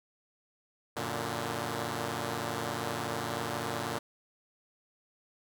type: chord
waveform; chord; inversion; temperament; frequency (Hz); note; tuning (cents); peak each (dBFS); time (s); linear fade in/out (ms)
5% pulse; Gb augmented; none; equal; 92.5 / 116.54 / 146.83; Gb2 / Bb2 / D3; 0 / 0 / 0; -29 / -24 / -26; 0.96-3.99; 10
effects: none